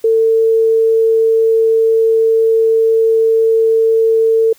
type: tone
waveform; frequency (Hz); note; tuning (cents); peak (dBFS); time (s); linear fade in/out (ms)
sine; 449; A4; +35; -8; 0.04-4.53; 5
effects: white hiss -48 dBFS RMS until 4.58 s